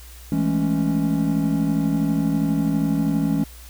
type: chord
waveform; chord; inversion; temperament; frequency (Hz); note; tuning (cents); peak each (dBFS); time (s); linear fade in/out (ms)
triangle; A major seventh; second; equal; 164.81 / 207.7 / 220 / 277.2; E3 / G#3 / A3 / C#4; 0 / 0 / 0 / 0; -21 / -23 / -25 / -20; 0.32-3.44; 2
effects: added 60 Hz sine -40 dBFS peak until 3.69 s + white hiss -46 dBFS RMS until 3.69 s